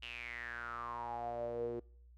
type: tone with band-pass filter sweep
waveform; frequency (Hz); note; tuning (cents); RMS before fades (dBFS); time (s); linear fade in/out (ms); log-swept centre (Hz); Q
sawtooth; 118.8; A#2; +33; -42; 0.02-1.8; 10; 2900 to 390; 8.9
effects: noise-tail reverb RT60 0.6 s tail -25 dB re dry + added 60 Hz sine -57 dBFS peak until 2.17 s